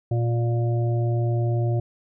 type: harmonic tone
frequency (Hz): 117.9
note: A#2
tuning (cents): +20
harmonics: 1 / 3 / 5 / 6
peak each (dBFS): -20 / -30 / -34 / -36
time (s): 0.11-1.8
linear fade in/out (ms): 5
effects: none